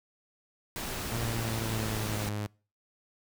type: noise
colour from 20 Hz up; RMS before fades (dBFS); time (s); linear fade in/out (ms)
pink; -36; 0.76-2.29; 0
type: tone with pitch glide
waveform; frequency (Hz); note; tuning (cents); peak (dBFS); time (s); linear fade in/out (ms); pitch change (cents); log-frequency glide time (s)
sawtooth; 116.1 to 104.64; A#2 to G#2; -7 to +14; -28; 1.11-2.47; 10; -179; 1.23-2.27
effects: noise-tail reverb RT60 0.4 s tail -26 dB re dry